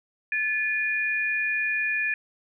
sine tone pair together, 1735 / 2439 Hz, A6 / D#7, -25 / -35 cents, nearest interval tritone, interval 590 cents, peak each -26 dBFS, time 0.32-2.14 s, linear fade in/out 2 ms, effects none

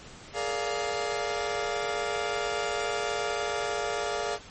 sawtooth chord, Bb dominant seventh, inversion third, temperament just, 419.5 / 466.2 / 582.7 / 699.2 Hz, Ab4 / Bb4 / D5 / F5, +17 / 0 / -14 / +2 cents, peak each -29 / -32 / -31 / -29 dBFS, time 0.33-4.39 s, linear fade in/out 50 ms, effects pink hiss -47 dBFS RMS until 4.5 s + MP3 32 kbps

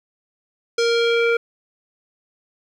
square tone with low-pass filter sweep, 466.2 Hz, A#4, in tune, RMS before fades -18 dBFS, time 0.78-1.37 s, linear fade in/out 5 ms, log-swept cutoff 5600 to 2000 Hz, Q 2.4, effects 9-bit

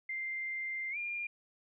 sine tone with pitch glide, 2093 to 2404 Hz, C7 to D7, 0 to +40 cents, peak -35 dBFS, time 0.09-1.27 s, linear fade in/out 5 ms, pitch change +240 cents, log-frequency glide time 0.91-0.97 s, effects none

